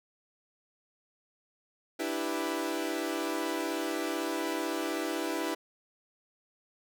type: chord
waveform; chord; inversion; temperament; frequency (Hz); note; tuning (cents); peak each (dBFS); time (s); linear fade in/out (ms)
sawtooth; E minor seventh; third; equal; 293.7 / 329.6 / 392 / 493.9; D4 / E4 / G4 / B4; 0 / 0 / 0 / 0; -33 / -30 / -34 / -35; 1.99-5.55; 10
effects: none